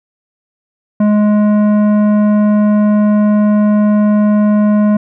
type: tone with tanh clipping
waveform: sine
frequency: 209.4 Hz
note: G#3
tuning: 15 cents sharp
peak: -9 dBFS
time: 1-4.97 s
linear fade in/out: 5 ms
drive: 12 dB
effects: none